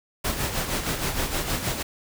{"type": "noise with tremolo", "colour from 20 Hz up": "pink", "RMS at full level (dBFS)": -25, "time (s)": [0.24, 1.83], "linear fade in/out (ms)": 10, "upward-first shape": "sine", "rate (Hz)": 6.4, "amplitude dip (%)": 55, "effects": []}